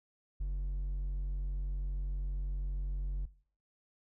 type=tone with hard clipping; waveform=sine; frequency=46.25 Hz; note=F#1; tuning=in tune; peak=-33 dBFS; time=0.4-3.26 s; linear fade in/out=10 ms; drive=3 dB; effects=noise-tail reverb RT60 0.5 s tail -19 dB re dry